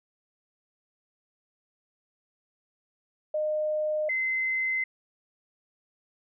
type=tone pair in turn; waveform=sine; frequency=612 / 2059 Hz; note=D#5 / C7; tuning=-29 / -28 cents; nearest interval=octave + major sixth; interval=2101 cents; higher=second; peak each=-25 dBFS; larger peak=neither; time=3.34-4.09 / 4.09-4.84 s; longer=neither; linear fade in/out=5 ms; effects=none